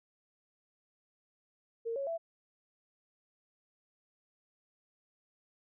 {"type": "tone with pitch steps", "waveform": "sine", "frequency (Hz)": [459.6, 552.9, 665.2], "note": ["A#4", "C#5", "E5"], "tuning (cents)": [-25, -5, 16], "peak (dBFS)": -33, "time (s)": [1.85, 2.18], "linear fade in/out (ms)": 20, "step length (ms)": 110, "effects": []}